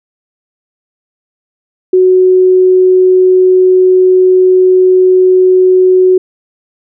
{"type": "tone", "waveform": "sine", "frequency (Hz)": 370, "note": "F#4", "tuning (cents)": 0, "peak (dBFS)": -3, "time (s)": [1.93, 6.18], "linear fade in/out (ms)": 5, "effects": []}